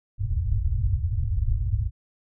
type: low-pass noise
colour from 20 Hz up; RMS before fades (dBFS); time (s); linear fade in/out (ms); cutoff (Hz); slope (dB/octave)
white; -24; 0.18-1.91; 50; 120; 96
effects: none